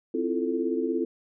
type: chord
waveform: sine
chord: F major seventh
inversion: second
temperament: equal with one note detuned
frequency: 261.6 / 329.6 / 346.6 / 440 Hz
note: C4 / E4 / F4 / A4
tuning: 0 / 0 / -13 / 0 cents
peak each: -30 dBFS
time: 0.14-1.05 s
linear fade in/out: 5 ms
effects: none